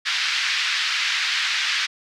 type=band-pass noise; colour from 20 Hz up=pink; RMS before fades=-23 dBFS; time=0.05-1.87 s; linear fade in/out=20 ms; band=1600 to 4900 Hz; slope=24 dB/octave; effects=none